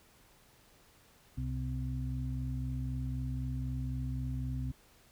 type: harmonic tone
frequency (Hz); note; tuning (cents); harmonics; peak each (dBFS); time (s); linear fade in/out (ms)
63.9; C2; -40; 1 / 2 / 4; -37 / -36 / -42; 1.37-4.72; 10
effects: pink hiss -63 dBFS RMS until 5.11 s